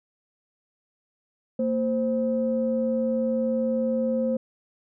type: tone pair together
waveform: sine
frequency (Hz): 229.6 / 523.3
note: A#3 / C5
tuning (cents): -26 / 0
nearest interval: octave + major second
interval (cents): 1426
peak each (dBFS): -24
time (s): 1.59-4.37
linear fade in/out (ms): 5
effects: tanh soft clip ceiling -14 dBFS